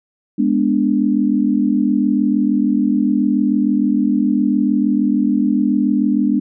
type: chord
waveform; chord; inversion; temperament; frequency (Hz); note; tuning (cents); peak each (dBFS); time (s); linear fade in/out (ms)
sine; G# diminished; none; equal; 207.7 / 246.9 / 293.7; G#3 / B3 / D4; 0 / 0 / 0; -17; 0.38-6.4; 10
effects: none